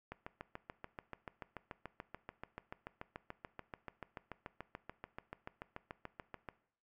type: click train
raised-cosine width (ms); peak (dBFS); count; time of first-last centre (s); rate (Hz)
0.5; -29; 45; 0.12-6.488; 6.91
effects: noise-tail reverb RT60 0.6 s tail -18 dB re dry